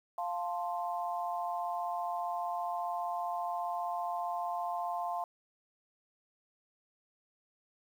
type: chord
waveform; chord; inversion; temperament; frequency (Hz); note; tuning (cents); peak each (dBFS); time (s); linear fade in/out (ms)
sine; F major; none; equal; 698.5 / 880 / 1046.5; F5 / A5 / C6; 0 / 0 / 0; -35 / -39 / -39; 0.18-5.24; 2
effects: 10-bit